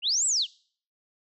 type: linear two-way sweep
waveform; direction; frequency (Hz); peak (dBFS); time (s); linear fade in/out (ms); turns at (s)
sine; up then down; 2639 to 8020 to 2639; -22; 0.02-0.47; 50; 0.26
effects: noise-tail reverb RT60 0.5 s tail -23 dB re dry